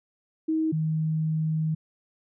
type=tone pair in turn; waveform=sine; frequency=317.3 / 157.55 Hz; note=D#4 / D#3; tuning=+34 / +22 cents; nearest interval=octave; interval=1212 cents; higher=first; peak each=-22 / -23 dBFS; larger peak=first; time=0.48-0.72 / 0.72-1.75 s; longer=second; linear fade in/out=10 ms; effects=none